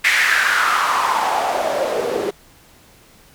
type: noise with band-pass filter sweep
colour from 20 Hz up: white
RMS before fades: -18 dBFS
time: 0.04-2.31 s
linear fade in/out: 10 ms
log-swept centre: 2100 to 400 Hz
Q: 4.7
effects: pink hiss -49 dBFS RMS until 3.34 s